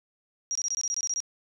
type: tone bursts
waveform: sine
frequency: 5710 Hz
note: F8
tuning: 37 cents sharp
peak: -26 dBFS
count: 11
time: 0.51-1.203 s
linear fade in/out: 0 ms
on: 43 ms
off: 22 ms
effects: none